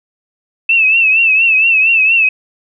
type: tone with vibrato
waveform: sine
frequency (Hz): 2637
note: E7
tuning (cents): 0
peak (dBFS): -7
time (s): 0.69-2.29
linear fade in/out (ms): 5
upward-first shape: triangle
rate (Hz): 4.3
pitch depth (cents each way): 88
effects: none